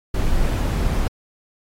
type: noise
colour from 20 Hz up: brown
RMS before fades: -19 dBFS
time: 0.14-1.08 s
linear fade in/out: 5 ms
effects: AAC 48 kbps